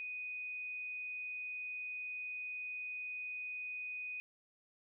sine tone, 2489 Hz, D#7, in tune, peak -40 dBFS, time 0-4.2 s, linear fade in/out 0 ms, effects none

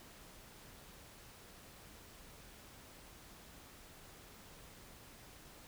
silence, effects pink hiss -57 dBFS RMS until 5.67 s

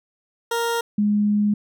20% pulse / sine tone pair in turn, 466.2 / 207.7 Hz, A#4 / G#3, 0 / 0 cents, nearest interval octave + major second, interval 1400 cents, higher first, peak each -16 dBFS, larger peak neither, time 0.51-0.81 / 0.98-1.54 s, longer second, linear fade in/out 5 ms, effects none

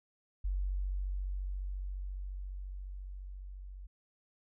sine tone with level ramp, 47.21 Hz, F#1, 36 cents sharp, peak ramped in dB -30 to -44 dBFS, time 0.44-3.87 s, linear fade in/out 10 ms, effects none

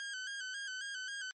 sawtooth tone with vibrato, 1568 Hz, G6, in tune, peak -36 dBFS, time 0-1.31 s, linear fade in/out 0 ms, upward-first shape square, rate 3.7 Hz, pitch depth 57 cents each way, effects MP3 32 kbps

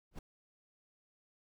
brown noise with exponential growth, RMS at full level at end -36 dBFS, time 0.11-0.19 s, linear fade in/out 5 ms, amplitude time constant 16 ms, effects none

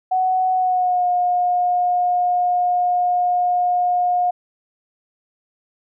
sine tone with pitch glide, 744 to 716.2 Hz, F#5 to F5, +9 to +43 cents, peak -15 dBFS, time 0.11-4.31 s, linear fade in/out 10 ms, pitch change -66 cents, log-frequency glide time 0.53-1.07 s, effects none

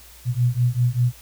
sine beating tone pair, 120 / 125.1 Hz, B2 / B2, -49 / +23 cents, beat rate 5.1 Hz, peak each -20 dBFS, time 0.25-1.13 s, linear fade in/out 50 ms, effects added 60 Hz sine -48 dBFS peak until 1.21 s + white hiss -47 dBFS RMS until 1.21 s

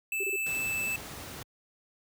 square tone, 2632 Hz, E7, 3 cents flat, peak -30 dBFS, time 0.12-0.96 s, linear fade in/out 2 ms
sine tone bursts, 392 Hz, G4, in tune, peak -33 dBFS, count 3, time 0.2-0.362 s, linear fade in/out 5 ms, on 36 ms, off 27 ms
pink noise, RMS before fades -42 dBFS, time 0.46-1.43 s, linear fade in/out 5 ms
effects high-pass 60 Hz 12 dB/octave

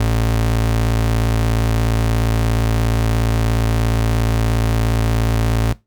square ring-modulated tone, 82.9 Hz, E2, 10 cents sharp, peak -12 dBFS, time 0-5.73 s, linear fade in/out 5 ms, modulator 28.5 Hz, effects noise-tail reverb RT60 0.2 s tail -19 dB re dry

